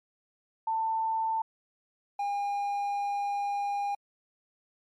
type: tone pair in turn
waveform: sine / triangle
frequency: 892 / 809 Hz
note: A5 / G#5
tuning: +23 / -46 cents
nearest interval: major second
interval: 169 cents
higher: first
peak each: -26 dBFS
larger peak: neither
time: 0.67-1.42 / 2.19-3.95 s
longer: second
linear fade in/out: 5 ms
effects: MP3 64 kbps